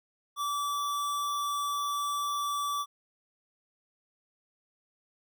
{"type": "tone", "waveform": "square", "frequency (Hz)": 1157, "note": "D6", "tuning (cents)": -26, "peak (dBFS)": -30, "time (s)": [0.36, 2.86], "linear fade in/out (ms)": 50, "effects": []}